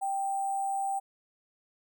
sine tone with sample-and-hold, 784 Hz, G5, in tune, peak -28 dBFS, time 0.01-1 s, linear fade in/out 20 ms, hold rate 8820 Hz, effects none

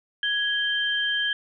sine tone pair together, 1664 / 3141 Hz, G#6 / G7, +3 / +3 cents, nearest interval major seventh, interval 1100 cents, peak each -25 dBFS, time 0.23-1.33 s, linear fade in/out 2 ms, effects none

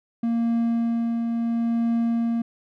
triangle tone with tremolo, 232 Hz, A#3, 8 cents flat, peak -17 dBFS, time 0.23-2.42 s, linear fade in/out 5 ms, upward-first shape triangle, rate 0.73 Hz, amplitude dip 35%, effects none

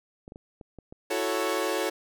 clicks, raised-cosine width 2 ms, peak -30 dBFS, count 6, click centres 0.279 / 0.321 / 0.359 / 0.612 / 0.787 / 0.925 s
sawtooth chord, F# minor seventh, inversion third, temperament equal, 329.6 / 370 / 440 / 554.4 Hz, E4 / F#4 / A4 / C#5, 0 / 0 / 0 / 0 cents, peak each -29 / -28 / -27 / -27 dBFS, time 1.1-1.9 s, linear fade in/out 10 ms
effects none

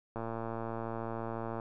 click train, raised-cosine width 1 ms, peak -24 dBFS, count 165, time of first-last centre 0.16-1.599 s, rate 114 Hz, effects none

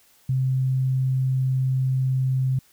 sine tone, 130.81 Hz, C3, in tune, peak -19 dBFS, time 0.29-2.59 s, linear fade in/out 5 ms, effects white hiss -58 dBFS RMS until 2.72 s

